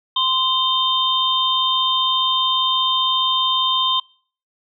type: tone cluster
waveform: sine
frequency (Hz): 1038 / 3129 / 3643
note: C6 / G7 / A#7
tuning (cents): -14 / -4 / -41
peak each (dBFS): -20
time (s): 0.16-4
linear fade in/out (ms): 5
effects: noise-tail reverb RT60 0.5 s tail -26 dB re dry